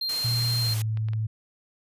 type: tone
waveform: triangle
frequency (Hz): 4186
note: C8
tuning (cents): 0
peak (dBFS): -25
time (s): 0.01-0.74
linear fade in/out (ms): 5
type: noise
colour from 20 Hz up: white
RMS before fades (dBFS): -35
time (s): 0.09-0.82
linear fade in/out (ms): 2
type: tone with pitch glide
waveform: sine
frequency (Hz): 118.1 to 109.56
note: A#2 to A2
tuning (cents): +23 to -7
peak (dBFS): -24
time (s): 0.24-1.27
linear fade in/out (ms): 10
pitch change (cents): -130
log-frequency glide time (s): 0.6-0.74
type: clicks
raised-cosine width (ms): 0.3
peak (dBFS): -28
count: 7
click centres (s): 0.264 / 0.39 / 0.651 / 0.723 / 0.973 / 1.086 / 1.134
effects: resampled to 32000 Hz